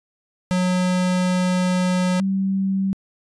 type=tone pair in turn; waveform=square / sine; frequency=182.2 / 193.08 Hz; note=F#3 / G3; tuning=-26 / -26 cents; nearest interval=minor second; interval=100 cents; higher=second; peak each=-18 dBFS; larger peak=neither; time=0.51-2.2 / 2.2-2.93 s; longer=first; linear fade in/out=0 ms; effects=resampled to 22050 Hz